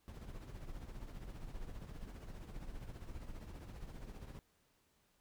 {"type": "noise with tremolo", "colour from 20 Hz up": "brown", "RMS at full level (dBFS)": -45, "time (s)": [0.08, 4.39], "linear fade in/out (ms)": 0, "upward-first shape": "triangle", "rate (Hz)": 15, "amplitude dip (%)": 65, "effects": ["pink hiss -75 dBFS RMS until 5.2 s"]}